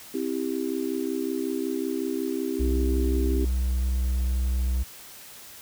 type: chord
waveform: sine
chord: C major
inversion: none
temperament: just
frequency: 261.6 / 327 / 392.4 Hz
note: C4 / E4 / G4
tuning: 0 / -14 / +2 cents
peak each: -30 dBFS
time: 0.14-3.45 s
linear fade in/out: 5 ms
type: tone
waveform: triangle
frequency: 63 Hz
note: B1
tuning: 35 cents sharp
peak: -20 dBFS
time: 2.59-4.84 s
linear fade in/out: 20 ms
effects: white hiss -45 dBFS RMS until 5.61 s